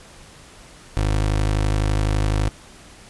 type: tone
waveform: 25% pulse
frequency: 51.91 Hz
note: G#1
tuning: in tune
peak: -14 dBFS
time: 0.97-2.49 s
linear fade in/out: 0 ms
effects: pink hiss -45 dBFS RMS until 3.09 s + resampled to 24000 Hz